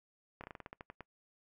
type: slowing click train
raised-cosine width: 0.5 ms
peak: -30 dBFS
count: 11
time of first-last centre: 0.41-1.007 s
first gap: 28 ms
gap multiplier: 1.16
effects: noise-tail reverb RT60 0.1 s tail -24 dB re dry